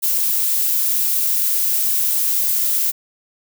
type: noise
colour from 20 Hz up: violet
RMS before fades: -18 dBFS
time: 0.02-2.92 s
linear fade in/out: 20 ms
effects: none